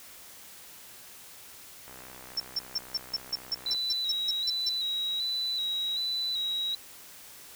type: click train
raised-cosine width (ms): 0.5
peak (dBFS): -32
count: 120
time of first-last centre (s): 1.88-3.748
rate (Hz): 63.7
type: tone bursts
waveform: sine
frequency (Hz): 5400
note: E8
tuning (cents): +41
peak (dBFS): -26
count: 13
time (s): 2.37-4.693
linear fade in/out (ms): 5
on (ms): 31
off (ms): 160
type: tone with vibrato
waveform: sine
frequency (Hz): 3912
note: B7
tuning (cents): -17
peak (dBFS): -28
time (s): 3.66-6.75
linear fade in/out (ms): 2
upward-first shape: square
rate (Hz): 1.3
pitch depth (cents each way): 32
effects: white hiss -49 dBFS RMS until 7.55 s